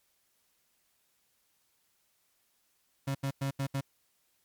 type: tone bursts at uneven times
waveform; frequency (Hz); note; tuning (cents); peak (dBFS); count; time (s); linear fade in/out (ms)
35% pulse; 137.1; C#3; -19; -28; 5; 3.07-3.15 / 3.23-3.31 / 3.41-3.51 / 3.59-3.67 / 3.74-3.81; 10
effects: white hiss -73 dBFS RMS until 4.44 s + MP3 96 kbps